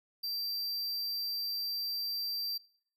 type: tone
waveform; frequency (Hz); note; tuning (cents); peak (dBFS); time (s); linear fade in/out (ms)
square; 4699; D8; 0; -34; 0.23-2.58; 10
effects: noise-tail reverb RT60 0.6 s tail -22 dB re dry